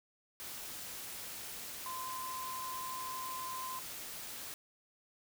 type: tone in noise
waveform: sine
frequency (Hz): 1032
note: C6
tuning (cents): -24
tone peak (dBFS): -40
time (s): 1.86-3.79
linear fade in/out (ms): 0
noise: white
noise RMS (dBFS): -45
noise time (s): 0.4-4.54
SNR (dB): +2
effects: none